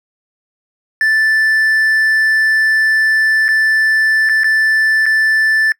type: tone with dropouts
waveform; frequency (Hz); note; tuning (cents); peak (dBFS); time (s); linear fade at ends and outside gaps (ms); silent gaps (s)
triangle; 1760; A6; 0; -8; 1.01-5.72; 1; 3.482-3.488 / 4.29-4.295 / 4.435-4.443 / 5.057-5.063
effects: noise-tail reverb RT60 0.1 s tail -23 dB re dry

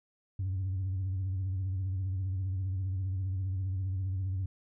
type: tone with vibrato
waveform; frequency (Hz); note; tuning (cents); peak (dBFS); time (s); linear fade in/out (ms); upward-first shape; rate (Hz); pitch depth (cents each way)
sine; 94.5; F#2; +37; -28; 0.39-4.46; 5; sine; 15; 66
effects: tanh soft clip ceiling -28 dBFS

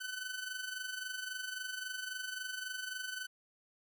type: tone with amplitude modulation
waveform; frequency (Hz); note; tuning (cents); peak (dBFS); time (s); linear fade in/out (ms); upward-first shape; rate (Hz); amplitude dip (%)
sawtooth; 1510; F#6; +35; -33; 0-3.27; 20; sine; 23.7; 60
effects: none

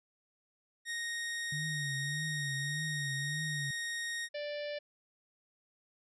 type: tone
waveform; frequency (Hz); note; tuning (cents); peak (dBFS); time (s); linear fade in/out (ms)
sawtooth; 1864.7; A#6; 0; -32; 0.85-4.29; 50
type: tone with vibrato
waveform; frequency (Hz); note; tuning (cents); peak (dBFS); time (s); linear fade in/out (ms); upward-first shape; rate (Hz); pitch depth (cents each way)
sine; 146.4; D3; -5; -37; 1.52-3.71; 5; triangle; 1.7; 130
type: harmonic tone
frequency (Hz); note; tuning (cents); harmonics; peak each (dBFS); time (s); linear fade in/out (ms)
587.3; D5; 0; 1 / 3 / 4 / 5 / 6 / 7 / 8 / 9; -37 / -47 / -49 / -51 / -53 / -54 / -55 / -56; 4.34-4.79; 10
effects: resampled to 24000 Hz

